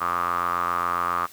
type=tone with band-pass filter; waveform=sawtooth; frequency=87.31 Hz; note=F2; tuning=in tune; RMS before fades=-25 dBFS; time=0-1.27 s; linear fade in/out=20 ms; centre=1200 Hz; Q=9.8; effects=white hiss -48 dBFS RMS until 1.32 s